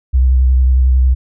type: tone with vibrato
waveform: sine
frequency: 64.1 Hz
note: C2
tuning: 35 cents flat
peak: -7 dBFS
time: 0.13-1.15 s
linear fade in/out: 20 ms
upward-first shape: sine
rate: 11 Hz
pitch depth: 34 cents each way
effects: none